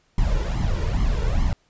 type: noise with flanger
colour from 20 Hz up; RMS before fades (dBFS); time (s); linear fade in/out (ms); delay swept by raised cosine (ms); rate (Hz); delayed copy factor
brown; -21; 0.18-1.53; 2; 0.95 to 2.15; 2.4; +0.75
effects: pink hiss -64 dBFS RMS until 1.69 s + resampled to 16000 Hz